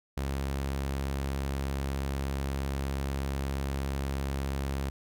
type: tone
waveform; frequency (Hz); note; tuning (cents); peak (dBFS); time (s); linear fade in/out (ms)
sawtooth; 68.4; C#2; -23; -26; 0.17-4.9; 5
effects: none